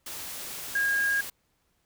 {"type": "tone in noise", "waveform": "sine", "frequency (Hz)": 1630, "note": "G#6", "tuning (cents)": -33, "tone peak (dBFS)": -23, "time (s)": [0.75, 1.21], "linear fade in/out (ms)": 5, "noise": "white", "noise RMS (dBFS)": -38, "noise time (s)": [0.06, 1.3], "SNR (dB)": 12, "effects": ["pink hiss -72 dBFS RMS until 1.85 s"]}